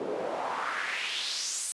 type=noise with band-pass filter sweep; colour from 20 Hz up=pink; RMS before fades=-33 dBFS; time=0-1.72 s; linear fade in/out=0 ms; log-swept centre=360 to 9300 Hz; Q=2.8; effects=high-pass 200 Hz 12 dB/octave + resampled to 24000 Hz